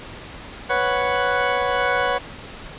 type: chord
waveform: 20% pulse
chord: B suspended second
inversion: none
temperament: equal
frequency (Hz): 493.9 / 554.4 / 740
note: B4 / C#5 / F#5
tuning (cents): 0 / 0 / 0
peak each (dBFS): -18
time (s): 0.69-2.19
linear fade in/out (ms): 20
effects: pink hiss -37 dBFS RMS until 2.78 s + resampled to 8000 Hz